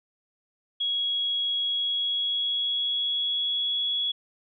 sine tone with pitch glide, 3322 to 3363 Hz, G#7 to G#7, 0 to +21 cents, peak -24 dBFS, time 0.8-4.12 s, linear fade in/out 10 ms, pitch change +21 cents, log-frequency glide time 1.61-3.85 s, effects none

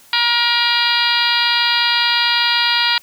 harmonic tone with a mistuned harmonic, 474.8 Hz, A#4, 32 cents sharp, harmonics 2 / 3 / 4 / 5 / 6 / 7 / 8 / 9 / 10, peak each -22 / -22 / -22 / -22 / -22 / -22 / -22 / -22 / -22 dBFS, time 0.13-2.98 s, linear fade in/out 2 ms, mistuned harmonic 9, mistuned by -52 cents, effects white hiss -47 dBFS RMS until 3.02 s

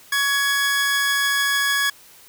sawtooth tone pair together, 1120 / 1676.7 Hz, C#6 / G#6, +18 / +16 cents, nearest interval perfect fifth, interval 698 cents, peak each -23 / -15 dBFS, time 0.12-1.9 s, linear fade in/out 5 ms, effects white hiss -48 dBFS RMS until 2.28 s

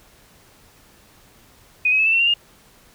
sine tone with pitch steps, 2489 / 2543 / 2598 / 2654 / 2711 / 2770 / 2830 Hz, D#7 / D#7 / E7 / E7 / E7 / F7 / F7, 0 / +37 / -26 / +11 / +48 / -15 / +22 cents, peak -14 dBFS, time 1.85-2.34 s, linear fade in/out 5 ms, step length 70 ms, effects pink hiss -52 dBFS RMS until 2.94 s

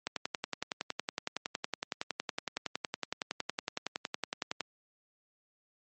click train, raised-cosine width 0.2 ms, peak -15 dBFS, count 50, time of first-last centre 0.07-4.607 s, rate 10.8 Hz, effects high-pass 200 Hz 12 dB/octave + MP3 32 kbps

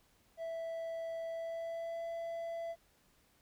triangle tone with pitch glide, 659.3 to 669.3 Hz, E5 to E5, 0 to +26 cents, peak -36 dBFS, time 0.37-2.76 s, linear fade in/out 50 ms, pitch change +26 cents, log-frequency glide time 1.28-2.04 s, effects pink hiss -70 dBFS RMS until 3.41 s

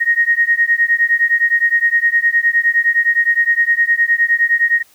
sine beating tone pair, 1864.7 / 1874.4 Hz, A#6 / A#6, 0 / +9 cents, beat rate 9.7 Hz, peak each -14 / -14 dBFS, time 0-4.83 s, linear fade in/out 20 ms, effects white hiss -51 dBFS RMS until 4.94 s

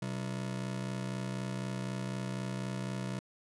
40% pulse ring-modulated tone, 157.6 Hz, D#3, 23 cents sharp, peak -31 dBFS, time 0.02-3.19 s, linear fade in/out 0 ms, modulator 32 Hz, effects resampled to 24000 Hz

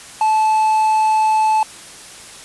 triangle tone with quantisation, 870 Hz, A5, 20 cents flat, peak -10 dBFS, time 0.21-1.63 s, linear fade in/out 2 ms, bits 6, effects white hiss -37 dBFS RMS until 2.44 s + resampled to 24000 Hz

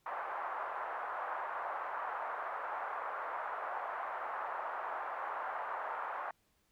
pink band-pass noise, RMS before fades -40 dBFS, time 0.06-6.31 s, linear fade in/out 2 ms, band 710 to 1400 Hz, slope 24 dB/octave, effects pink hiss -75 dBFS RMS until 6.71 s

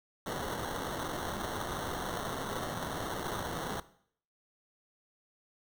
white noise with sample-and-hold, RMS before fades -37 dBFS, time 0.26-3.8 s, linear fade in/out 2 ms, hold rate 2450 Hz, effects noise-tail reverb RT60 0.6 s tail -17 dB re dry

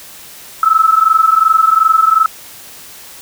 sine tone pair together, 1295.8 / 1318.5 Hz, E6 / E6, -30 / 0 cents, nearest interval unison, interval 30 cents, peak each -10 dBFS, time 0.63-2.26 s, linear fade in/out 2 ms, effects white hiss -35 dBFS RMS until 3.21 s

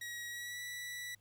sawtooth tone with pitch glide, 1908 to 1956 Hz, A#6 to B6, +40 to -17 cents, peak -38 dBFS, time 0.01-1.15 s, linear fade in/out 5 ms, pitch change +43 cents, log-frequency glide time 0.29-0.6 s, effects added 105 Hz sine -68 dBFS peak until 1.2 s + pink hiss -75 dBFS RMS until 1.2 s

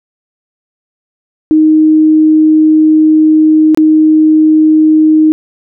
sine tone with dropouts, 311.5 Hz, D#4, 2 cents sharp, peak -3 dBFS, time 1.51-5.32 s, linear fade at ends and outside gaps 0 ms, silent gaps 3.747-3.774 s, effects none

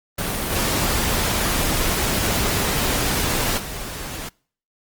pink noise with level steps, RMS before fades -24 / -21 / -31 dBFS, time 0.18-4.29 s, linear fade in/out 5 ms, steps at 0.5 / 3.57 s, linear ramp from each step 20 ms, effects noise-tail reverb RT60 0.5 s tail -26 dB re dry + Opus 24 kbps

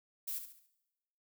violet noise with echo, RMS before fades -39 dBFS, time 0.27-0.39 s, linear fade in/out 10 ms, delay 70 ms, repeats 4, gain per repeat -8 dB, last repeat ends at 0.67 s, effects noise-tail reverb RT60 1.0 s tail -20 dB re dry

